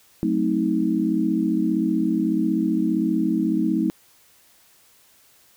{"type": "chord", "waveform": "sine", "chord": "F# diminished seventh", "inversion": "none", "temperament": "equal with one note detuned", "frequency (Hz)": [185, 220, 261.6, 317.5], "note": ["F#3", "A3", "C4", "Eb4"], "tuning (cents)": [0, 0, 0, 35], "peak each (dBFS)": [-26, -24, -26, -22], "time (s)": [0.23, 3.9], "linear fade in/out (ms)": 0, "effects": ["white hiss -56 dBFS RMS until 5.56 s"]}